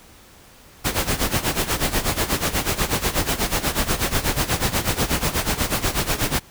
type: noise with tremolo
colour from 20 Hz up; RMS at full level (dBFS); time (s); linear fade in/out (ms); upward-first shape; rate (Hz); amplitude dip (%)
pink; -19; 0.84-6.4; 20; sine; 8.2; 80
effects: pink hiss -48 dBFS RMS until 6.5 s